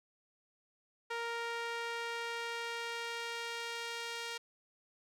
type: tone with band-pass filter sweep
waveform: sawtooth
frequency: 466.2 Hz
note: A#4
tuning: in tune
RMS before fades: -40 dBFS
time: 1.1-4.38 s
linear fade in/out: 10 ms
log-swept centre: 1600 to 3500 Hz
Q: 0.74
effects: none